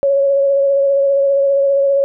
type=tone with vibrato; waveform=sine; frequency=554.4 Hz; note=C#5; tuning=in tune; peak=-10 dBFS; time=0.03-2.04 s; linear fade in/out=0 ms; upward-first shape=sine; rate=15 Hz; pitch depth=20 cents each way; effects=none